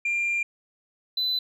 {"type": "tone pair in turn", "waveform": "sine", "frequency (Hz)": [2389, 4009], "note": ["D7", "B7"], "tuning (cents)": [29, 25], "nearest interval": "major sixth", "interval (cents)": 896, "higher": "second", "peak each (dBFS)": -21, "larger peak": "neither", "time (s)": [[0.05, 0.43], [1.17, 1.39]], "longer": "first", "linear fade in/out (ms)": 5, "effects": ["tanh soft clip ceiling -21 dBFS"]}